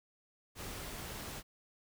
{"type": "noise", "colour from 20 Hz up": "pink", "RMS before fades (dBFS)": -44, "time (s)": [0.55, 1.43], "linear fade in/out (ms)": 50, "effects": []}